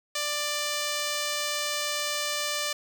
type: tone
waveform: 5% pulse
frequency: 591 Hz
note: D5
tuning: 11 cents sharp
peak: -16 dBFS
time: 0.15-2.73 s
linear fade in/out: 5 ms
effects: 9-bit